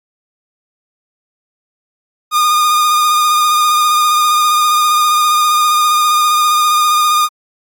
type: tone with vibrato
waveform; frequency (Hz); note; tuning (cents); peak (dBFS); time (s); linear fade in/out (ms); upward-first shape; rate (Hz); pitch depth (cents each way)
45% pulse; 1220; D#6; -34; -9; 2.31-7.29; 50; triangle; 15; 26
effects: AAC 64 kbps